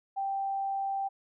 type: tone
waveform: sine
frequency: 784 Hz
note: G5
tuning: in tune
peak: -29 dBFS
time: 0.16-1.09 s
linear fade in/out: 20 ms
effects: none